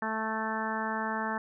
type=harmonic tone; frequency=220 Hz; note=A3; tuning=in tune; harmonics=1 / 2 / 3 / 4 / 5 / 6 / 7 / 8; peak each=-36 / -41 / -40 / -35 / -38 / -40 / -39 / -38 dBFS; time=0.02-1.38 s; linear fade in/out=2 ms; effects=none